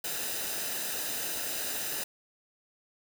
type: noise with comb filter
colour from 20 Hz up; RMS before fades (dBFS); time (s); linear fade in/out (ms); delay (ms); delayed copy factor
white; -34; 0.04-2.04; 5; 0.9; -0.55
effects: none